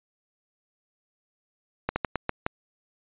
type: slowing click train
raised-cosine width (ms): 0.5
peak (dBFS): -10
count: 6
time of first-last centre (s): 1.89-2.464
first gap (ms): 70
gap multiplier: 1.25
effects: resampled to 8000 Hz